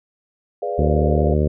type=chord; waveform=sine; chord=G# diminished seventh; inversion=none; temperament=equal; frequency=415.3 / 493.9 / 587.3 / 698.5 Hz; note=G#4 / B4 / D5 / F5; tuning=0 / 0 / 0 / 0 cents; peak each=-27 dBFS; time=0.62-1.34 s; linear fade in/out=5 ms
type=harmonic tone; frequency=75.2 Hz; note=D2; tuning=42 cents sharp; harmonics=1 / 2 / 3 / 4 / 5 / 6 / 7 / 8; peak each=-18 / -21 / -24 / -29 / -24 / -27 / -28 / -29 dBFS; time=0.78-1.48 s; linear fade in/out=10 ms
effects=none